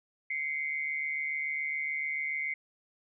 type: tone pair together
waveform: sine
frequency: 2079 / 2226 Hz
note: C7 / C#7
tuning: -12 / +7 cents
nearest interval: minor second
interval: 119 cents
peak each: -32 / -36 dBFS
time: 0.3-2.54 s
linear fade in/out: 5 ms
effects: none